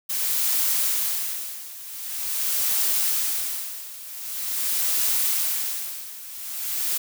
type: noise with tremolo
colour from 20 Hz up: blue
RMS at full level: -22 dBFS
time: 0.09-6.98 s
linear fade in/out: 10 ms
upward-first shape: sine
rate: 0.45 Hz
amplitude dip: 85%
effects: none